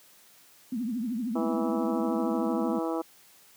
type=tone with vibrato; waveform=sine; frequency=234.5 Hz; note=A#3; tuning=11 cents sharp; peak=-28 dBFS; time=0.72-2.79 s; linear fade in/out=5 ms; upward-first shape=triangle; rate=13 Hz; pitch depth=220 cents each way
type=harmonic tone; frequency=163.6 Hz; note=E3; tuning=13 cents flat; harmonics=2 / 3 / 4 / 5 / 6 / 7 / 8; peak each=-30 / -34 / -36 / -38 / -40 / -41 / -42 dBFS; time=1.35-3.02 s; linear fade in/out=10 ms
effects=white hiss -57 dBFS RMS until 3.56 s + high-pass 100 Hz 12 dB/octave